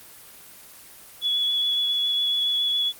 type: tone with vibrato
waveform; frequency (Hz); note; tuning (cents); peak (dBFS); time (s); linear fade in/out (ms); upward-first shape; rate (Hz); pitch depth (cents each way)
sine; 3395; G#7; +37; -20; 1.21-2.93; 50; sine; 7.2; 12
effects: white hiss -46 dBFS RMS until 2.99 s + Opus 24 kbps